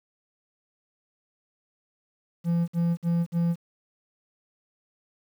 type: tone bursts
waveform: triangle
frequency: 170 Hz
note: F3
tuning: 46 cents flat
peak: -19 dBFS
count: 4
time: 2.44-3.559 s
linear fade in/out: 50 ms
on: 240 ms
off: 53 ms
effects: 9-bit